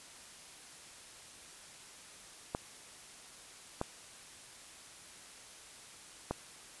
clicks, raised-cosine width 1 ms, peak -19 dBFS, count 3, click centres 2.549 / 3.814 / 6.31 s, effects white hiss -53 dBFS RMS until 6.8 s + resampled to 24000 Hz

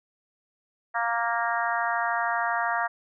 harmonic tone, 233.1 Hz, A#3, in tune, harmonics 3 / 4 / 5 / 6 / 7 / 8, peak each -29 / -30 / -31 / -32 / -32 / -33 dBFS, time 0.94-2.88 s, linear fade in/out 20 ms, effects none

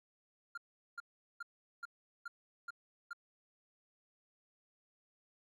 triangle tone bursts, 1396.9 Hz, F6, in tune, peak -39 dBFS, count 7, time 0.55-3.132 s, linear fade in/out 5 ms, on 26 ms, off 400 ms, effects none

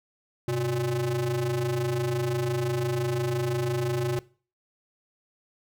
square ring-modulated tone, 116.54 Hz, A#2, in tune, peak -23 dBFS, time 0.48-4.19 s, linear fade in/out 0 ms, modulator 246 Hz, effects noise-tail reverb RT60 0.4 s tail -21 dB re dry

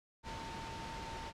sine tone in noise, 903 Hz, A5, 45 cents sharp, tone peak -46 dBFS, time 0.23-1.33 s, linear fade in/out 50 ms, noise pink, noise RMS -45 dBFS, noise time 0.23-1.33 s, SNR -4 dB, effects low-pass 5000 Hz 12 dB/octave

